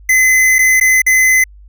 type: tone with dropouts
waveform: square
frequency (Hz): 2037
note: C7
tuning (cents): -47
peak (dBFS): -8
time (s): 0.09-1.44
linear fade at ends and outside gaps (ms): 5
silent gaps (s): 0.585-0.589 / 0.8-0.81 / 1.019-1.064
effects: added 50 Hz sine -36 dBFS peak until 1.68 s